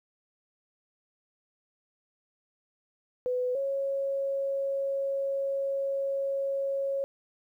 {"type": "tone pair in turn", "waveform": "sine", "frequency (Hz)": [500, 549.3], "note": ["B4", "C#5"], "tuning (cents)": [21, -16], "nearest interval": "major second", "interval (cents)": 163, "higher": "second", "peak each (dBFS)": [-26, -27], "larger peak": "first", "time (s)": [[3.26, 3.55], [3.55, 7.04]], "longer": "second", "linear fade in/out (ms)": 0, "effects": ["11-bit"]}